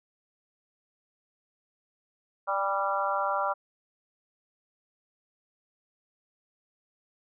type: harmonic tone with a mistuned harmonic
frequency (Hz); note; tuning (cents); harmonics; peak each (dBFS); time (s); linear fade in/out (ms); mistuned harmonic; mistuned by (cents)
196; G3; 0; 3 / 4 / 5 / 6 / 7; -32 / -32 / -32 / -32 / -32; 2.47-3.54; 20; 4; +22
effects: none